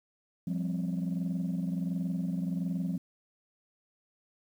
sine chord, F suspended second, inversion none, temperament equal, 174.61 / 196 / 261.6 Hz, F3 / G3 / C4, 0 / 0 / 0 cents, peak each -30 / -34 / -36 dBFS, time 0.47-2.98 s, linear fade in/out 5 ms, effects tanh soft clip ceiling -25 dBFS + 10-bit

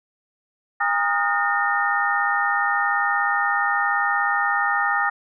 sine tone cluster, 809 / 926 / 1243 / 1422 / 1828 Hz, G#5 / A#5 / D#6 / F6 / A#6, -46 / -12 / -2 / +31 / -34 cents, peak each -24 / -31 / -24 / -26 / -23 dBFS, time 0.8-5.1 s, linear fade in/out 10 ms, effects none

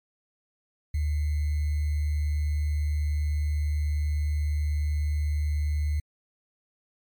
sine tone with sample-and-hold, 74.7 Hz, D2, 30 cents sharp, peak -23 dBFS, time 0.94-6 s, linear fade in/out 5 ms, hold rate 2100 Hz, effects MP3 96 kbps

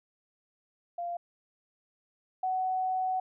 sine tone pair in turn, 694 / 747.3 Hz, F5 / F#5, -11 / +17 cents, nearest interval minor second, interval 128 cents, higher second, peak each -32 / -27 dBFS, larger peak second, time 0.98-1.17 / 2.43-3.2 s, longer second, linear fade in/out 5 ms, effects none

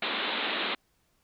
white band-pass noise, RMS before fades -31 dBFS, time 0.02-0.75 s, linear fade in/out 5 ms, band 190 to 4000 Hz, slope 96 dB/octave, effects pink hiss -71 dBFS RMS until 1.23 s

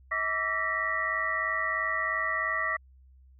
sine tone cluster, 640 / 1157 / 1334 / 1848 / 1951 Hz, D#5 / D6 / E6 / A#6 / B6, +49 / -26 / +20 / -16 / -22 cents, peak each -38 / -32 / -38 / -33 / -30 dBFS, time 0.11-2.77 s, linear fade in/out 10 ms, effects added 65 Hz sine -53 dBFS peak until 3.39 s

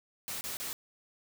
white noise bursts, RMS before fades -38 dBFS, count 3, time 0.28-0.73 s, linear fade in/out 0 ms, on 130 ms, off 30 ms, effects none

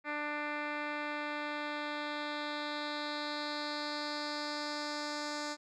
10% pulse tone with low-pass filter sweep, 296.4 Hz, D4, 16 cents sharp, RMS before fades -38 dBFS, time 0.04-5.57 s, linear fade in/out 50 ms, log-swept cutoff 2300 to 6000 Hz, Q 3.1, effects none

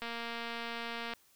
click train, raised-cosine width 0.3 ms, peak -24 dBFS, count 261, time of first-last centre 0.02-1.136 s, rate 233 Hz, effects white hiss -66 dBFS RMS until 1.35 s

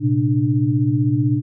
sine tone cluster, 115.6 / 131.4 / 296.9 Hz, A#2 / C3 / D4, -14 / +8 / +19 cents, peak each -19 dBFS, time 0-1.42 s, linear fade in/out 50 ms, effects none

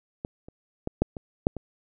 clicks, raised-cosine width 2 ms, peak -18 / -30 / -15 / -7 / -22 / -6 / -21 dBFS, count 7, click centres 0.249 / 0.485 / 0.874 / 1.02 / 1.168 / 1.469 / 1.567 s, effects none

